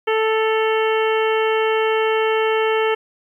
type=harmonic tone with a mistuned harmonic; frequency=440 Hz; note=A4; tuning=in tune; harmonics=1 / 2 / 3 / 4 / 5 / 6 / 7; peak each=-17 / -24 / -26 / -28 / -28 / -30 / -31 dBFS; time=0.07-2.95 s; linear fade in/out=10 ms; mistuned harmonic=6; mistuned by=+60 cents; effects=9-bit